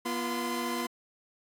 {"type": "tone cluster", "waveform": "sawtooth", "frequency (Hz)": [241.7, 346.9, 1026], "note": ["B3", "F4", "C6"], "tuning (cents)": [-37, -12, -34], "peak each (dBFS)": [-30, -32, -31], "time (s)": [0.05, 0.87], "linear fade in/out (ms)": 10, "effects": ["AAC 64 kbps"]}